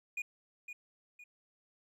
triangle tone with echo, 2448 Hz, D#7, 29 cents flat, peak -33 dBFS, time 0.17-0.22 s, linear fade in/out 5 ms, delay 510 ms, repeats 2, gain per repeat -8 dB, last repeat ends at 1.24 s, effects none

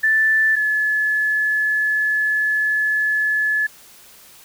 sine tone pair in turn, 1760 / 1716.8 Hz, A6 / A6, 0 / -43 cents, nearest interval unison, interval 43 cents, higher first, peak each -13 / -16 dBFS, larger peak first, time 0.03-0.56 / 0.56-3.67 s, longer second, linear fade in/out 10 ms, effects white hiss -46 dBFS RMS until 4.44 s

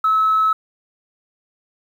sine tone, 1296 Hz, E6, 30 cents flat, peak -12 dBFS, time 0.04-0.53 s, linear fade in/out 5 ms, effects tanh soft clip ceiling -9 dBFS + 8-bit

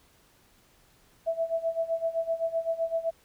sine tone with tremolo, 659.3 Hz, E5, in tune, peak -23 dBFS, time 1.26-3.11 s, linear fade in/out 20 ms, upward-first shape sine, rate 7.8 Hz, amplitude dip 85%, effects pink hiss -62 dBFS RMS until 3.24 s

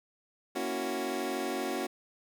25% pulse chord, F# dominant seventh, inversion first, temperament equal, 233.1 / 277.2 / 329.6 / 370 Hz, A#3 / C#4 / E4 / F#4, 0 / 0 / 0 / 0 cents, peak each -36 / -33 / -36 / -31 dBFS, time 0.55-1.87 s, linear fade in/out 10 ms, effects none

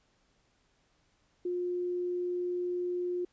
sine tone, 356.1 Hz, F4, 34 cents sharp, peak -30 dBFS, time 1.45-3.25 s, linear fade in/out 5 ms, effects pink hiss -71 dBFS RMS until 3.32 s + resampled to 16000 Hz

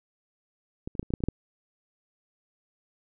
clicks, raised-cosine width 3 ms, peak -21 / -29 / -12 / -28 / -22 / -10 / -30 / -10 / -14 dBFS, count 9, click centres 0.875 / 0.952 / 0.995 / 1.029 / 1.105 / 1.138 / 1.205 / 1.238 / 1.286 s, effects none

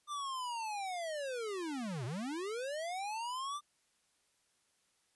square linear two-way sweep, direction down then up, 1199 to 110.9 to 1199 Hz, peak -38 dBFS, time 0.07-3.61 s, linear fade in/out 50 ms, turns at 2.05 s, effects white hiss -75 dBFS RMS until 5.15 s + resampled to 24000 Hz

